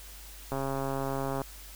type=click train; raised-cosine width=1 ms; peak=-19 dBFS; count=123; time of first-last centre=0.52-1.417 s; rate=136 Hz; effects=added 50 Hz sine -47 dBFS peak until 1.75 s + white hiss -49 dBFS RMS until 1.75 s